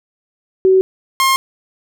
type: tone pair in turn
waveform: sine / sawtooth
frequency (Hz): 377.8 / 1066.1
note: F#4 / C6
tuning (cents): +36 / +32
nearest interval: octave + tritone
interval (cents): 1796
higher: second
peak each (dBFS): -7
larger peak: neither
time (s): 0.65-0.81 / 1.2-1.36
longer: neither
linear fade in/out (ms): 0
effects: none